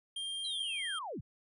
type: tone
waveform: square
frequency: 3194 Hz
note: G7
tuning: 32 cents sharp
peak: -37 dBFS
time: 0.16-0.99 s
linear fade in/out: 5 ms
type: linear sweep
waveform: sine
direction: down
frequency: 4100 to 65.1 Hz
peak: -38 dBFS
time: 0.44-1.21 s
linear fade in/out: 10 ms
effects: resampled to 24000 Hz